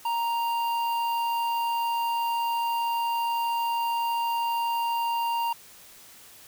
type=tone with notch filter; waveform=square; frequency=932.3 Hz; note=A#5; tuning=in tune; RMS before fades=-27 dBFS; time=0.05-5.53 s; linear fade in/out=5 ms; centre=7100 Hz; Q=0.5; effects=white hiss -50 dBFS RMS until 6.47 s